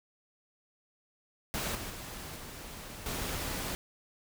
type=noise with level steps; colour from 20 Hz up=pink; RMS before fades=-34 / -40 / -43 / -45 / -36 dBFS; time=1.54-3.75 s; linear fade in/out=0 ms; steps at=1.75 / 1.9 / 2.36 / 3.06 s; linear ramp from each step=2 ms; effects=none